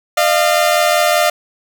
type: tone pair together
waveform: sawtooth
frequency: 607.8 / 693 Hz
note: D#5 / F5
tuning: -41 / -14 cents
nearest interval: major second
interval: 227 cents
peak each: -10 dBFS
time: 0.17-1.3 s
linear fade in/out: 5 ms
effects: none